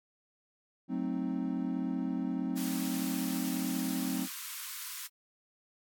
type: chord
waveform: triangle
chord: F# diminished seventh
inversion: none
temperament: equal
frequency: 185 / 220 / 261.6 / 311.1 Hz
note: F#3 / A3 / C4 / Eb4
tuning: 0 / 0 / 0 / 0 cents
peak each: -35 / -37 / -32 / -37 dBFS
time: 0.88-4.28 s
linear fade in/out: 50 ms
type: high-pass noise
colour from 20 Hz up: white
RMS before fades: -41 dBFS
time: 2.56-5.08 s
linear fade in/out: 20 ms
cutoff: 980 Hz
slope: 96 dB/octave
effects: AAC 64 kbps